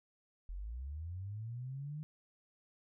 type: linear sweep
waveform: sine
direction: up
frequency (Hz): 41 to 155.56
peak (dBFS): -40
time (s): 0.49-2.03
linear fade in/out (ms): 0
effects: none